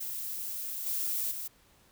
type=noise with level steps; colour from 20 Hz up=violet; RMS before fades=-37 / -32 / -38 dBFS; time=0-1.48 s; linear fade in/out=10 ms; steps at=0.86 / 1.31 s; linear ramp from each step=5 ms; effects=pink hiss -63 dBFS RMS until 1.91 s